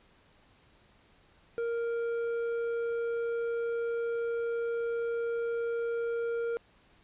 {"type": "tone with hard clipping", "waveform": "sine", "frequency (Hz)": 466.2, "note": "A#4", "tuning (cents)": 0, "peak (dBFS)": -31, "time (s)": [1.58, 6.57], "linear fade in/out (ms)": 0, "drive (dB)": 6, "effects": ["pink hiss -63 dBFS RMS until 7.03 s", "resampled to 8000 Hz"]}